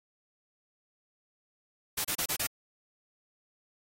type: noise bursts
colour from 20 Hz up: white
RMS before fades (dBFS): -31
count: 5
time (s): 1.97-2.471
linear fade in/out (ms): 10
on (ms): 77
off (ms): 29
effects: AAC 48 kbps